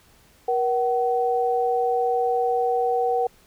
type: tone pair together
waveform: sine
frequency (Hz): 476.8 / 755.8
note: A#4 / F#5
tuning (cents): +39 / +37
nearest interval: minor sixth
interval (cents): 798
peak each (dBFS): -22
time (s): 0.48-3.27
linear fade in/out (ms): 5
effects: pink hiss -56 dBFS RMS until 3.46 s